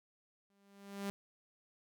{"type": "tone with exponential growth", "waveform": "sawtooth", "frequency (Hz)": 199.1, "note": "G3", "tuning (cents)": 27, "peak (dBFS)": -32, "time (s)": [0.5, 1.1], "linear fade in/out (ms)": 0, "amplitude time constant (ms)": 130, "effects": []}